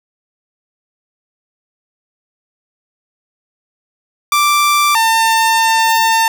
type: tone pair in turn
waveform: sawtooth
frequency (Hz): 1174.7 / 900.5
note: D6 / A5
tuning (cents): 0 / +40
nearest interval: perfect fourth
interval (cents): 460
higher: first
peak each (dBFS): -6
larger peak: neither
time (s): 4.32-4.95 / 4.95-6.28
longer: second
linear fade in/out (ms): 2
effects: none